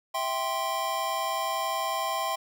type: chord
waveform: square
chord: C major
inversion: first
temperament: just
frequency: 654.1 / 784.9 / 1046.5 Hz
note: E5 / G5 / C6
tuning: -14 / +2 / 0 cents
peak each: -34 / -33 / -31 dBFS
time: 0.14-2.36 s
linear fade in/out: 10 ms
effects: none